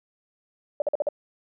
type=tone bursts; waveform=sine; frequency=587.3 Hz; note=D5; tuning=in tune; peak=-20 dBFS; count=5; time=0.8-1.088 s; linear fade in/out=2 ms; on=20 ms; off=47 ms; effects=none